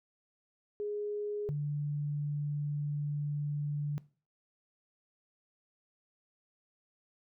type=tone pair in turn; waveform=sine; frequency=415.3 / 146.47 Hz; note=G#4 / D3; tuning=0 / -4 cents; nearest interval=octave + tritone; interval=1804 cents; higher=first; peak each=-33 / -31 dBFS; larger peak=second; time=0.8-1.49 / 1.49-3.98 s; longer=second; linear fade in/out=0 ms; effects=noise-tail reverb RT60 0.4 s tail -20 dB re dry